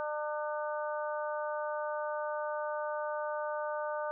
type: harmonic tone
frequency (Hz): 300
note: D4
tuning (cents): +37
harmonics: 2 / 3 / 4 / 5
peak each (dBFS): -35 / -39 / -41 / -43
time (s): 0-4.11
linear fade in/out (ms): 0
effects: none